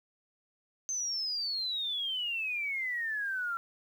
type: exponential sweep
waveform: sine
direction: down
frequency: 6290 to 1353 Hz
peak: -31 dBFS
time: 0.89-3.57 s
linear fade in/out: 0 ms
effects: 10-bit